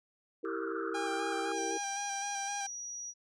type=chord; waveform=sine; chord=E diminished; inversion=none; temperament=equal with one note detuned; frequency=329.6 / 392 / 460.8 Hz; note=E4 / G4 / Bb4; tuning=0 / 0 / -20 cents; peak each=-39 dBFS; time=0.43-1.78 s; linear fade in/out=10 ms
type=band-pass noise; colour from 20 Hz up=pink; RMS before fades=-42 dBFS; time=0.45-1.52 s; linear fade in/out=0 ms; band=1200 to 1500 Hz; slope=96 dB/octave
type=tone with vibrato; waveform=sawtooth; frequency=801 Hz; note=G5; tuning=37 cents sharp; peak=-32 dBFS; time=0.94-2.67 s; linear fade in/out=10 ms; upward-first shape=square; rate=3.9 Hz; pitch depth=19 cents each way
type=tone; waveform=sine; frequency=5790 Hz; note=F#8; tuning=38 cents flat; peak=-39 dBFS; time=1.53-3.14 s; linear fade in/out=50 ms
effects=resampled to 22050 Hz